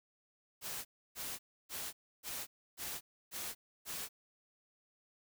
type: noise bursts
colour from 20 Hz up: white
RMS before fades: -42 dBFS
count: 7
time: 0.61-4.09 s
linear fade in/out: 50 ms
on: 240 ms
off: 300 ms
effects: none